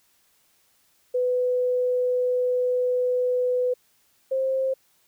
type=tone pair in turn; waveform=sine; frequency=498.9 / 528.6 Hz; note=B4 / C5; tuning=+17 / +18 cents; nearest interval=minor second; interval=101 cents; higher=second; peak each=-20 / -21 dBFS; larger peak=first; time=1.14-3.74 / 4.31-4.74 s; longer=first; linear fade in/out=10 ms; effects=white hiss -64 dBFS RMS until 5.07 s